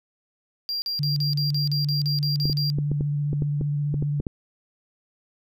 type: tone bursts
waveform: triangle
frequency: 4759 Hz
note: D8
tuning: 22 cents sharp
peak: -24 dBFS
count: 12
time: 0.69-2.701 s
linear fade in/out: 0 ms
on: 130 ms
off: 41 ms
type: tone with vibrato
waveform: sine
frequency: 145.6 Hz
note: D3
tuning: 15 cents flat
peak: -22 dBFS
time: 0.99-4.21 s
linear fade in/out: 10 ms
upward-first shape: square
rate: 15 Hz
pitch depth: 14 cents each way
type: clicks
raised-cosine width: 3 ms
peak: -15 dBFS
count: 12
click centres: 2.455 / 2.498 / 2.786 / 2.916 / 3.009 / 3.331 / 3.422 / 3.612 / 3.942 / 4.025 / 4.201 / 4.268 s
effects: none